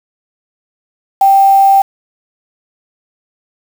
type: tone with quantisation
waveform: sine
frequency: 784 Hz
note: G5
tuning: in tune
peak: -4 dBFS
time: 1.21-1.82 s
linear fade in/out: 5 ms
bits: 4
effects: none